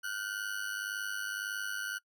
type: ring-modulated tone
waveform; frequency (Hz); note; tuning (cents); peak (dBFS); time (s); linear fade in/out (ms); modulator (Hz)
40% pulse; 1482; F#6; +2; -31; 0.03-1.99; 20; 50.9
effects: noise-tail reverb RT60 0.1 s tail -24 dB re dry